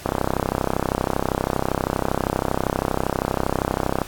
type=click train; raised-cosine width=1 ms; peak=-5 dBFS; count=130; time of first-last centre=0.06-4.017 s; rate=32.6 Hz; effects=pink hiss -39 dBFS RMS until 4.07 s + AAC 64 kbps